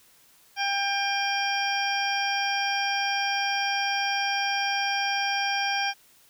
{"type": "harmonic tone", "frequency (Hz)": 797, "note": "G5", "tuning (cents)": 28, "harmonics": [1, 2, 3, 4, 6, 7], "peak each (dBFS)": [-28, -30, -31, -33, -37, -33], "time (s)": [0.56, 5.94], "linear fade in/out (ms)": 50, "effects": ["white hiss -58 dBFS RMS until 6.29 s"]}